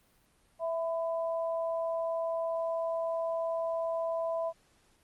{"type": "tone pair together", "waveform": "sine", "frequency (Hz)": [659.3, 1003.1], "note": ["E5", "B5"], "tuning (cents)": [0, 27], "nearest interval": "perfect fifth", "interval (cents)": 727, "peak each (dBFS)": [-30, -39], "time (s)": [0.59, 4.53], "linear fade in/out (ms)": 50, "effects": ["pink hiss -67 dBFS RMS until 5.03 s", "Opus 32 kbps"]}